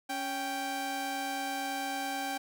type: tone pair together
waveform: sawtooth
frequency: 277.7 / 784 Hz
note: C#4 / G5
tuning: +3 / 0 cents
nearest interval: octave + tritone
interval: 1797 cents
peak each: -35 / -30 dBFS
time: 0.09-2.38 s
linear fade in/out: 10 ms
effects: none